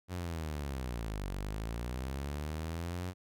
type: linear two-way sweep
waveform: sawtooth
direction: down then up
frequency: 92.5 to 46.25 to 92.5 Hz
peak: -32 dBFS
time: 0.08-3.14 s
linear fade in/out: 50 ms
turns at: 1.29 s
effects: none